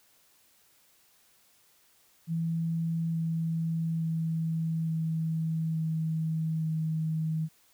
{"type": "tone with pitch steps", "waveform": "sine", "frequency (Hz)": [164.81, 163.58, 162.35, 161.14, 159.93, 158.74], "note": ["E3", "E3", "E3", "E3", "D#3", "D#3"], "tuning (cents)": [0, -13, -26, -39, 48, 35], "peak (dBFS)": -27, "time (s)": [2.27, 7.49], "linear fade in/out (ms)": 50, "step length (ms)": 870, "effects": ["white hiss -64 dBFS RMS until 7.73 s"]}